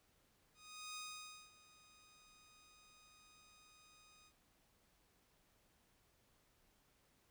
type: tone with ADSR envelope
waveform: 10% pulse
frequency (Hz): 1244.5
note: D#6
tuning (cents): 0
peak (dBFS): -38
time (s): 0.54-4.33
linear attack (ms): 420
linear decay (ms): 540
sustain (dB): -19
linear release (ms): 66
effects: pink hiss -75 dBFS RMS until 7.3 s